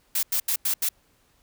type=noise bursts at uneven times; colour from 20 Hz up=blue; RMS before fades=-24 dBFS; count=5; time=0.15-0.23 / 0.32-0.4 / 0.48-0.56 / 0.65-0.74 / 0.82-0.89 s; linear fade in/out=5 ms; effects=pink hiss -64 dBFS RMS until 1.42 s